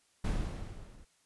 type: noise with level ramp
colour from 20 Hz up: brown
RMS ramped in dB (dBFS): -29 to -55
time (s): 0.24-1.05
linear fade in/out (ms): 10
effects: white hiss -70 dBFS RMS until 1.25 s + resampled to 24000 Hz